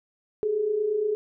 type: tone pair together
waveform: sine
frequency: 397.3 / 425.9 Hz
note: G4 / G#4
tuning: +23 / +44 cents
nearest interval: minor second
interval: 121 cents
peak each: -31 / -23 dBFS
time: 0.43-1.15 s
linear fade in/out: 0 ms
effects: none